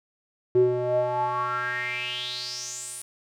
square tone with band-pass filter sweep, 123.47 Hz, B2, in tune, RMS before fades -27 dBFS, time 0.55-3.02 s, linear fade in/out 0 ms, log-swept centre 350 to 10000 Hz, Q 6.8, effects none

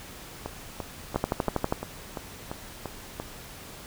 two click trains, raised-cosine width 1 ms, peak -18 / -10 dBFS, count 9 / 8, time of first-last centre 0.46-3.2 / 1.16-1.725 s, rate 2.92 / 12.4 Hz, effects pink hiss -44 dBFS RMS until 3.86 s

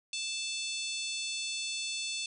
harmonic tone, 880 Hz, A5, in tune, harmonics 3 / 4 / 5 / 6 / 7 / 8 / 9 / 10, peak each -39 / -39 / -40 / -47 / -43 / -48 / -44 / -48 dBFS, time 0.13-2.26 s, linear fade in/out 2 ms, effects none

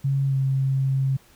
sine tone with pitch glide, 137.3 to 134.47 Hz, C#3 to C3, -16 to +48 cents, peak -19 dBFS, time 0.04-1.17 s, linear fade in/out 10 ms, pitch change -36 cents, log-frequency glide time 0.26-0.36 s, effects pink hiss -55 dBFS RMS until 1.35 s

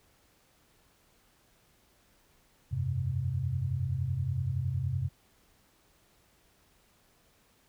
sine chord, F suspended second, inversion none, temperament equal, 87.31 / 98 / 130.81 Hz, F2 / G2 / C3, 0 / 0 / 0 cents, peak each -35 / -34 / -31 dBFS, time 2.71-5.09 s, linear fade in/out 20 ms, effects pink hiss -66 dBFS RMS until 7.68 s

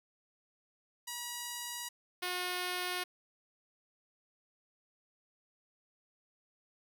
5% pulse tone pair in turn, 963 / 360.7 Hz, B5 / F#4, -44 / -44 cents, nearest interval octave + perfect fourth, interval 1700 cents, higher first, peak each -27 / -23 dBFS, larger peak second, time 1.07-1.89 / 2.22-3.04 s, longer neither, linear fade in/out 10 ms, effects none

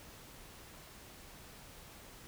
silence, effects pink hiss -54 dBFS RMS until 2.27 s

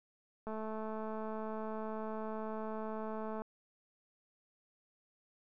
click train, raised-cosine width 1 ms, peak -29 dBFS, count 644, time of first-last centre 0.47-3.42 s, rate 218 Hz, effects none

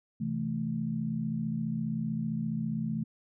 sine chord, A minor, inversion first, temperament equal, 130.81 / 164.81 / 220 Hz, C3 / E3 / A3, 0 / 0 / 0 cents, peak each -37 / -34 / -32 dBFS, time 0.2-3.04 s, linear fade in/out 10 ms, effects none

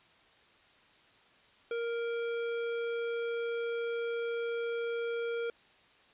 sine tone with hard clipping, 467 Hz, A#4, 3 cents sharp, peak -34 dBFS, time 1.71-5.5 s, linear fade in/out 2 ms, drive 16 dB, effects white hiss -62 dBFS RMS until 6.13 s + resampled to 8000 Hz

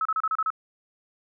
sine tone bursts, 1294 Hz, E6, 32 cents flat, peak -22 dBFS, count 7, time 0.01-0.503 s, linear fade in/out 2 ms, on 43 ms, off 32 ms, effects none

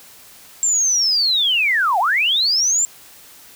sine linear two-way sweep, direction down then up, 7440 to 677 to 7440 Hz, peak -14 dBFS, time 0.63-2.85 s, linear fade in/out 0 ms, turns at 1.99 s, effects white hiss -44 dBFS RMS until 3.55 s

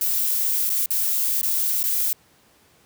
violet noise with dropouts, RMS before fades -22 dBFS, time 0.01-2.13 s, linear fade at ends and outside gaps 2 ms, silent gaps 0.694-0.7 / 0.86-0.905 / 1.414-1.43 / 1.83-1.838 s, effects pink hiss -57 dBFS RMS until 2.85 s + high-pass 80 Hz 12 dB/octave

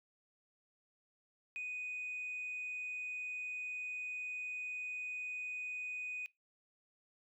sine tone, 2489 Hz, D#7, in tune, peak -38 dBFS, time 1.56-6.26 s, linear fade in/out 0 ms, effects noise-tail reverb RT60 0.2 s tail -23 dB re dry + tanh soft clip ceiling -36 dBFS

